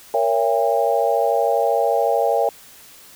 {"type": "chord", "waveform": "sine", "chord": "A# diminished seventh", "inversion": "none", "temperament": "just", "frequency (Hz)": [466.2, 559.4, 671.3, 805.5], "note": ["A#4", "C#5", "E5", "G5"], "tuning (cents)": [0, 16, 31, 47], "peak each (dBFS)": -21, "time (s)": [0.14, 2.49], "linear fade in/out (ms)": 2, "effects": ["white hiss -45 dBFS RMS until 3.15 s"]}